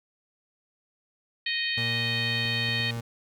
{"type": "harmonic tone", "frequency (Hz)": 622.3, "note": "D#5", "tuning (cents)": 0, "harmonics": [3, 4, 5, 6, 7], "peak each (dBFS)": [-31, -32, -33, -34, -34], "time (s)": [1.46, 2.91], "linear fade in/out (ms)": 5}
{"type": "tone", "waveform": "35% pulse", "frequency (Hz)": 116.54, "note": "A#2", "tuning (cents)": 0, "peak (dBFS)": -29, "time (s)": [1.77, 3.01], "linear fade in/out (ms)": 10}
{"type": "clicks", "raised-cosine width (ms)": 3, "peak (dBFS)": -32, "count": 4, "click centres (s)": [2.454, 2.689, 2.802, 2.971]}
{"effects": []}